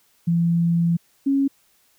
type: tone pair in turn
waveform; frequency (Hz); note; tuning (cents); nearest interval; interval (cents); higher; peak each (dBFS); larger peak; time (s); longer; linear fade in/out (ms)
sine; 169.3 / 275.2; E3 / C#4; +46 / -12; minor sixth; 842; second; -16; neither; 0.27-0.97 / 1.26-1.48; first; 10
effects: white hiss -61 dBFS RMS until 1.98 s